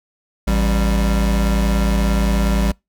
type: tone pair together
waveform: square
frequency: 55 / 196 Hz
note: A1 / G3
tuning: 0 / 0 cents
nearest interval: octave + minor seventh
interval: 2200 cents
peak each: -16 / -21 dBFS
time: 0.47-2.72 s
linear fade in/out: 10 ms
effects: noise-tail reverb RT60 0.2 s tail -26 dB re dry

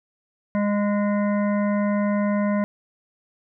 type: harmonic tone with a mistuned harmonic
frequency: 205.1 Hz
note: G#3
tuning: 21 cents flat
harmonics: 1 / 3 / 5 / 7 / 9 / 10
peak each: -20 / -26 / -32 / -38 / -39 / -40 dBFS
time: 0.55-2.64 s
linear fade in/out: 0 ms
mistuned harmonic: 7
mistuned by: +25 cents
effects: none

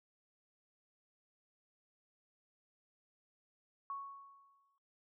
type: tone with exponential decay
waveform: sine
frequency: 1108.7 Hz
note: C#6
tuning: in tune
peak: -38 dBFS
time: 3.9-4.78 s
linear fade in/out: 1 ms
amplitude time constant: 190 ms
effects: noise-tail reverb RT60 0.4 s tail -22 dB re dry

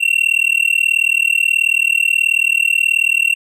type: tone with amplitude modulation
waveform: triangle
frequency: 2730 Hz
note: F7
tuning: 40 cents flat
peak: -6 dBFS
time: 0-3.35 s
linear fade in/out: 20 ms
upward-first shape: sine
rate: 38.5 Hz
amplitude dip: 100%
effects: none

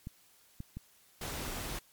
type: clicks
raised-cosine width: 5 ms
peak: -28 dBFS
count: 3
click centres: 0.071 / 0.604 / 0.77 s
type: noise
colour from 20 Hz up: pink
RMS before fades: -39 dBFS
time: 1.21-1.79 s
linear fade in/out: 5 ms
effects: white hiss -64 dBFS RMS until 1.92 s + MP3 96 kbps

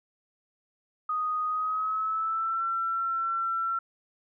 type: tone with pitch glide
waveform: sine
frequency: 1244.5 to 1349.3 Hz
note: D#6 to E6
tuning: 0 to +40 cents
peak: -26 dBFS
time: 1.09-3.79 s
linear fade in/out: 5 ms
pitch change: +140 cents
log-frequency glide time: 1.47-2.64 s
effects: none

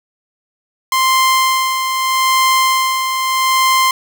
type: tone with tremolo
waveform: sawtooth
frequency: 1046.5 Hz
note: C6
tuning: in tune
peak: -6 dBFS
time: 0.92-3.91 s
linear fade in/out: 2 ms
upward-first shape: sine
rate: 0.8 Hz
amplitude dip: 50%
effects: 7-bit

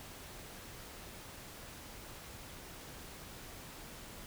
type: silence
effects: pink hiss -50 dBFS RMS until 4.26 s

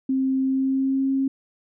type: tone with pitch glide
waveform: sine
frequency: 264.7 to 269.2 Hz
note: C4 to C4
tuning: +20 to +49 cents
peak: -19 dBFS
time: 0.09-1.28 s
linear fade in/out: 5 ms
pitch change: +29 cents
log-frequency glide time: 0.41-1.07 s
effects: none

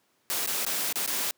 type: noise with dropouts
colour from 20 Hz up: white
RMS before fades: -29 dBFS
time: 0.3-1.31 s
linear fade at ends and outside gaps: 0 ms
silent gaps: 0.462-0.474 / 0.65-0.665 / 0.926-0.957 / 1.062-1.076 s
effects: pink hiss -69 dBFS RMS until 1.37 s + high-pass 200 Hz 12 dB/octave

